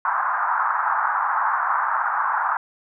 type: band-pass noise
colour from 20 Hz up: pink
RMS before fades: -22 dBFS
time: 0.05-2.57 s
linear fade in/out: 2 ms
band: 850 to 1500 Hz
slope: 48 dB/octave
effects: none